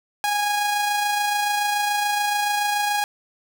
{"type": "tone with amplitude modulation", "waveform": "sawtooth", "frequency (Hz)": 825, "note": "G#5", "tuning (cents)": -12, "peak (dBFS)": -15, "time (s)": [0.24, 3.04], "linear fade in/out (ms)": 0, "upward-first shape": "sine", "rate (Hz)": 27, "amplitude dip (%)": 30, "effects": ["9-bit"]}